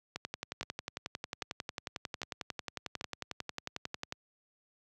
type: two click trains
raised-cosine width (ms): 0.2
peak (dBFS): -19 / -20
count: 45 / 4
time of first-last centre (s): 0.16-4.124 / 0.63-3.011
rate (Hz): 11.1 / 1.26
effects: high-pass 80 Hz 12 dB/octave